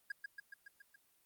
triangle tone with echo, 1633 Hz, G#6, 30 cents flat, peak -36 dBFS, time 0.1-0.12 s, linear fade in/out 5 ms, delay 140 ms, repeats 6, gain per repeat -3 dB, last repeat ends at 0.96 s, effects white hiss -73 dBFS RMS until 1.25 s + Opus 32 kbps

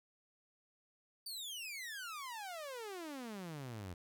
sawtooth exponential sweep, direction down, 4668 to 84.7 Hz, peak -40 dBFS, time 1.26-3.94 s, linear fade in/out 5 ms, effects none

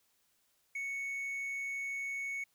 triangle tone, 2217 Hz, C#7, in tune, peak -34 dBFS, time 0.75-2.44 s, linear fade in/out 5 ms, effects white hiss -74 dBFS RMS until 2.54 s

